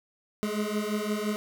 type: beating tone pair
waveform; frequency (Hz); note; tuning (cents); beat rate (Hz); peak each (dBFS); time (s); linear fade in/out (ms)
25% pulse; 207.7 / 213.5; G#3 / G#3; 0 / +48; 5.8; -27; 0.43-1.36; 0
effects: none